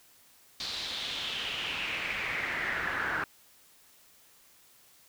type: noise with band-pass filter sweep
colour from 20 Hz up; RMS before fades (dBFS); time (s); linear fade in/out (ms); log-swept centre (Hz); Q
brown; -34; 0.6-3.24; 2; 4300 to 1500; 4.2
effects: white hiss -60 dBFS RMS until 5.08 s